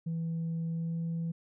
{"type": "tone with pitch glide", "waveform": "sine", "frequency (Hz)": [164.81, 166.15], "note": ["E3", "E3"], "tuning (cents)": [0, 14], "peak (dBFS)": -29, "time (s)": [0.06, 1.32], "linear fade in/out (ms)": 10, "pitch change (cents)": 14, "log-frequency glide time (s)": [0.69, 0.97], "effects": ["tanh soft clip ceiling -29 dBFS"]}